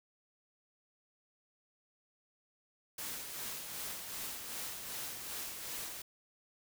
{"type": "noise with tremolo", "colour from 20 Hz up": "white", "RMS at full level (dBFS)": -41, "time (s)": [2.98, 6.02], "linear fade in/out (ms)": 5, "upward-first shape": "sine", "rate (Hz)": 2.6, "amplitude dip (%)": 40, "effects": []}